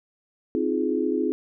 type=chord; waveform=sine; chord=F minor seventh; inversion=second; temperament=just; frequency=261.9 / 314.3 / 349.2 / 419.1 Hz; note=C4 / Eb4 / F4 / Ab4; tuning=+2 / +18 / 0 / +16 cents; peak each=-27 dBFS; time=0.55-1.32 s; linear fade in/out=0 ms; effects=none